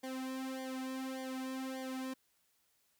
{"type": "tone with flanger", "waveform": "sawtooth", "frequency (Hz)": 261.6, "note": "C4", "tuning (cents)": 0, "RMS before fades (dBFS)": -41, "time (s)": [0.03, 2.14], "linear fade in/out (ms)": 10, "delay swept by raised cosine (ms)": [0.75, 2.45], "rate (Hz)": 1.7, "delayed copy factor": -1, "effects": ["white hiss -75 dBFS RMS until 2.99 s"]}